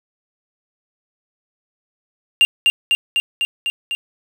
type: tone with echo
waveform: triangle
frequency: 2794 Hz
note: F7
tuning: in tune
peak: -6 dBFS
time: 2.41-2.45 s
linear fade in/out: 0 ms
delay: 250 ms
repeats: 6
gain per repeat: -2 dB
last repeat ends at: 3.95 s
effects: none